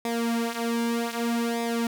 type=tone with flanger; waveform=sawtooth; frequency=233.1 Hz; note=A#3; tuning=in tune; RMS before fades=-27 dBFS; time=0.05-1.87 s; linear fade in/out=2 ms; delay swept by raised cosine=0.68 to 5.88 ms; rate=0.64 Hz; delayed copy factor=-0.75; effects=none